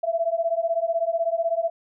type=beating tone pair; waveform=sine; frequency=659.3 / 675.3 Hz; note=E5 / E5; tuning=0 / +42 cents; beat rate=16 Hz; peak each=-24 dBFS; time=0.03-1.7 s; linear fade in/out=10 ms; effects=none